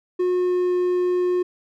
triangle tone with pitch glide, 361.7 to 359.6 Hz, F#4 to F#4, -39 to -49 cents, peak -16 dBFS, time 0.19-1.43 s, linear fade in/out 10 ms, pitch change -10 cents, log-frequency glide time 0.33-0.71 s, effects none

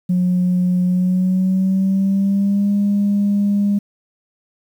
sine tone with pitch glide, 180.5 to 202.6 Hz, F#3 to G#3, -43 to -43 cents, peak -12 dBFS, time 0.09-3.79 s, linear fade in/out 10 ms, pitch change +200 cents, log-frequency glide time 0.86-2.72 s, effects tanh soft clip ceiling -10 dBFS + 8-bit

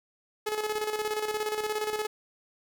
sawtooth tone with tremolo, 426.7 Hz, G#4, 47 cents sharp, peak -23 dBFS, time 0.46-2.07 s, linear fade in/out 10 ms, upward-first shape square, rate 17 Hz, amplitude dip 55%, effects none

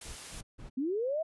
white noise, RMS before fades -45 dBFS, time 0.01-0.41 s, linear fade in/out 5 ms
brown noise bursts, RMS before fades -45 dBFS, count 3, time 0.04-0.7 s, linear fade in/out 20 ms, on 120 ms, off 150 ms
sine linear sweep, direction up, 245.8 to 659.3 Hz, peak -29 dBFS, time 0.77-1.23 s, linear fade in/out 10 ms
effects resampled to 24000 Hz

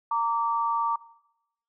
sine tone pair together, 922.3 / 1162 Hz, A#5 / D6, -19 / -19 cents, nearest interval major third, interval 400 cents, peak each -26 / -26 dBFS, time 0.11-0.96 s, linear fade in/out 5 ms, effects noise-tail reverb RT60 0.8 s tail -19 dB re dry

